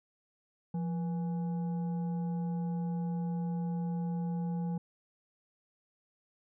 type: tone with frequency modulation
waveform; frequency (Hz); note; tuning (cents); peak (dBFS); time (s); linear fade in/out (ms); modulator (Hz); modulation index
sine; 173; F3; -16; -31; 0.74-4.78; 5; 657; 0.32
effects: none